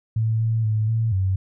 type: tone with pitch steps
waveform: sine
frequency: 111.4 / 112.4 / 108.3 / 112.6 / 94.9 Hz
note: A2 / A2 / A2 / A2 / F#2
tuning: +22 / +37 / -27 / +40 / +44 cents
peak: -18 dBFS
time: 0.16-1.36 s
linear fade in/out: 5 ms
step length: 240 ms
effects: none